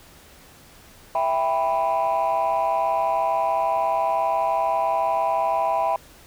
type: chord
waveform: sine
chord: E minor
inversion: none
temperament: just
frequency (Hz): 659.3 / 791.1 / 988.9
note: E5 / G5 / B5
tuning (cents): 0 / +16 / +2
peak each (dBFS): -22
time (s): 1.15-5.96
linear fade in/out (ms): 2
effects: tanh soft clip ceiling -15 dBFS + pink hiss -49 dBFS RMS until 6.26 s